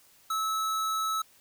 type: tone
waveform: square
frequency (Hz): 1300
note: E6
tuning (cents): -24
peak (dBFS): -28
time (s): 0.3-1.22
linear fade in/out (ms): 5
effects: white hiss -60 dBFS RMS until 1.4 s